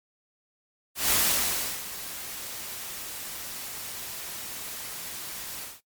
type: noise with ADSR envelope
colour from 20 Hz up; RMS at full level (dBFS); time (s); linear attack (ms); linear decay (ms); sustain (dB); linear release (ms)
white; -22; 0.95-5.81; 150; 720; -15; 190
effects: noise-tail reverb RT60 0.1 s tail -18 dB re dry + MP3 96 kbps